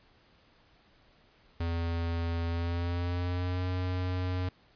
square tone with pitch glide, 84.2 to 91.29 Hz, E2 to F#2, +37 to -23 cents, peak -30 dBFS, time 1.6-4.49 s, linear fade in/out 5 ms, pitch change +140 cents, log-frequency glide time 2.48-3.65 s, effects pink hiss -63 dBFS RMS until 4.75 s + resampled to 11025 Hz

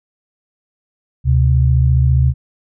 sine tone pair together, 73.66 / 128.4 Hz, D2 / C3, +6 / -32 cents, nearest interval minor seventh, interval 962 cents, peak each -12 dBFS, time 1.24-2.34 s, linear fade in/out 50 ms, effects none

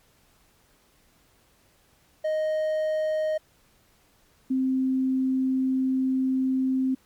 triangle / sine tone pair in turn, 622.3 / 261.6 Hz, D#5 / C4, 0 / 0 cents, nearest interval octave + minor third, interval 1500 cents, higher first, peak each -21 dBFS, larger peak neither, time 2.24-3.38 / 4.5-6.95 s, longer second, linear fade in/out 10 ms, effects pink hiss -62 dBFS RMS until 7.05 s + MP3 96 kbps

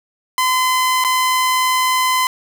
sawtooth tone with dropouts, 1023 Hz, C6, 39 cents flat, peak -10 dBFS, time 0.38-2.27 s, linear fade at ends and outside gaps 1 ms, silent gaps 1.04-1.047 s, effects none

